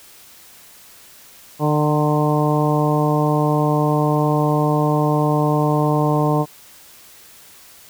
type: harmonic tone with a mistuned harmonic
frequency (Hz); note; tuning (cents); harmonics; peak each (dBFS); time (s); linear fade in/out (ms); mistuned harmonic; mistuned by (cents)
150.1; D3; +38; 1 / 2 / 3 / 4 / 5 / 6 / 7; -18 / -21 / -23 / -24 / -25 / -26 / -26; 1.59-6.46; 50; 6; +19
effects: white hiss -45 dBFS RMS until 7.89 s